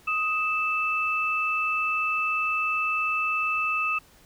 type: tone pair together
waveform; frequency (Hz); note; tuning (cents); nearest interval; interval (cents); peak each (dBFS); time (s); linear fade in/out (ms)
sine; 1254.2 / 2637; D#6 / E7; +13 / 0; octave + minor second; 1287; -27 / -25; 0.07-3.99; 10
effects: pink hiss -56 dBFS RMS until 4.25 s